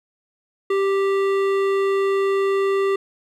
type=tone with hard clipping; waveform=triangle; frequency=392 Hz; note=G4; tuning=in tune; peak=-19 dBFS; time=0.7-2.96 s; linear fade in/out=5 ms; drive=17 dB; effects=none